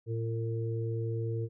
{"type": "harmonic tone", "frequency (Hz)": 113.8, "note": "A#2", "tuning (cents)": -41, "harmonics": [1, 3, 4], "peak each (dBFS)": [-31, -41, -38], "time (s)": [0.06, 1.49], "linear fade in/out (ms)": 50, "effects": []}